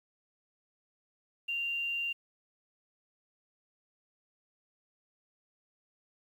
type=tone with quantisation; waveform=sine; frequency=2779 Hz; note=F7; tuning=9 cents flat; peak=-31 dBFS; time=1.48-2.13 s; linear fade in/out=10 ms; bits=10; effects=none